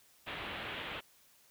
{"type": "low-pass noise", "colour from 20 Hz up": "white", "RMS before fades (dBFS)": -42, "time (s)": [0.26, 1.01], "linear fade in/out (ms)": 20, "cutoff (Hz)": 3400, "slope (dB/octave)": 48, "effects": ["white hiss -65 dBFS RMS until 1.5 s"]}